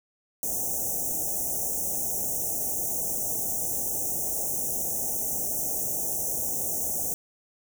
white band-stop noise, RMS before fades -29 dBFS, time 0.43-7.14 s, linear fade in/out 0 ms, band 830 to 5800 Hz, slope 96 dB/octave, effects none

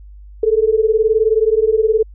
sine beating tone pair, 430 / 449 Hz, A4 / A4, -40 / +35 cents, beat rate 19 Hz, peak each -14 dBFS, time 0.43-2.03 s, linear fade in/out 5 ms, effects added 50 Hz sine -35 dBFS peak until 2.14 s

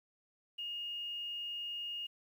sine tone with quantisation, 2850 Hz, F7, 34 cents sharp, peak -38 dBFS, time 0.58-2.07 s, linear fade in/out 10 ms, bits 11, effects none

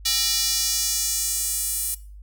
square tone with high-pass filter sweep, 265.4 Hz, C4, 25 cents sharp, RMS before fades -24 dBFS, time 0.05-1.95 s, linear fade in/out 10 ms, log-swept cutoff 4300 to 9700 Hz, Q 1.8, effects noise-tail reverb RT60 0.4 s tail -19 dB re dry + added 50 Hz sine -39 dBFS peak until 2.22 s

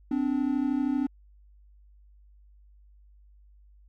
triangle tone pair together, 257.8 / 290.7 Hz, C4 / D4, -26 / -18 cents, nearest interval major second, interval 208 cents, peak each -25 / -25 dBFS, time 0.11-1.07 s, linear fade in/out 5 ms, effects added 50 Hz sine -53 dBFS peak until 3.88 s

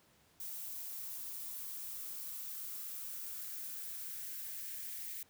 violet noise with high-pass filter sweep, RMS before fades -44 dBFS, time 0.4-5.23 s, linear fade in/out 2 ms, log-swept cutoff 790 to 1900 Hz, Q 3.2, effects pink hiss -68 dBFS RMS until 5.29 s + high-pass 60 Hz 12 dB/octave

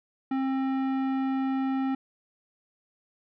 sine tone with tanh clipping, 266.3 Hz, C4, 31 cents sharp, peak -27 dBFS, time 0.31-1.95 s, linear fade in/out 5 ms, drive 15 dB, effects none

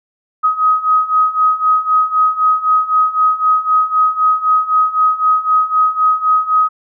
sine beating tone pair, 1259 / 1262.9 Hz, D#6 / D#6, +20 / +25 cents, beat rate 3.9 Hz, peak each -15 / -12 dBFS, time 0.43-6.69 s, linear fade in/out 20 ms, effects none

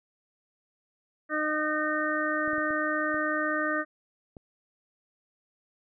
harmonic tone, 306 Hz, D#4, 29 cents flat, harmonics 1 / 2 / 4 / 5 / 6, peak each -32 / -32 / -32 / -32 / -32 dBFS, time 1.29-3.85 s, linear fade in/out 50 ms
clicks, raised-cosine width 2 ms, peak -31 dBFS, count 6, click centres 2.478 / 2.533 / 2.582 / 2.706 / 3.144 / 4.368 s
effects none

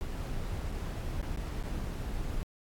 brown noise with dropouts, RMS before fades -35 dBFS, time 0.01-2.43 s, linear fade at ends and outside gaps 0 ms, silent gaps 0.718-0.722 / 1.216-1.228 / 1.362-1.374 / 1.627-1.636 s, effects AAC 64 kbps

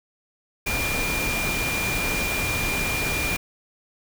sine tone in noise, 2400 Hz, D7, 37 cents sharp, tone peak -26 dBFS, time 0.66-3.37 s, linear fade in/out 10 ms, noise pink, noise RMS -27 dBFS, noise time 0.66-3.37 s, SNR -2 dB, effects none

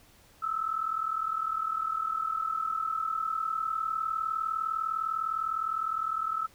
sine tone pair together, 1278.7 / 1318.5 Hz, D#6 / E6, +47 / 0 cents, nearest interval minor second, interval 53 cents, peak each -33 / -30 dBFS, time 0.42-6.47 s, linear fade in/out 10 ms, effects pink hiss -59 dBFS RMS until 6.54 s

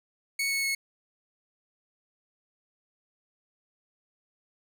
sawtooth tone with pitch steps, 2217 / 2203 / 2189 Hz, C#7 / C#7 / C#7, 0 / -11 / -22 cents, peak -23 dBFS, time 0.39-0.75 s, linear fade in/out 5 ms, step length 120 ms, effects none

